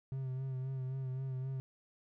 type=tone with vibrato; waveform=triangle; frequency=131.4 Hz; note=C3; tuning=8 cents sharp; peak=-34 dBFS; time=0.12-1.6 s; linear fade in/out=0 ms; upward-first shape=sine; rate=3.8 Hz; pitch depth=36 cents each way; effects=none